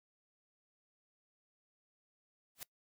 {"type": "noise with exponential growth", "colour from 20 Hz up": "white", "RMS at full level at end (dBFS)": -40, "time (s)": [2.55, 2.63], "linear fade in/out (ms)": 1, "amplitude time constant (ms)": 16, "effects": ["noise-tail reverb RT60 0.1 s tail -22 dB re dry"]}